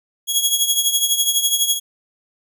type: tone with tremolo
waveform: 15% pulse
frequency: 3322 Hz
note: G#7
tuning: in tune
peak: -5 dBFS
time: 0.27-1.8 s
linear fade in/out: 50 ms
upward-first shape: triangle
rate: 12 Hz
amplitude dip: 75%
effects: none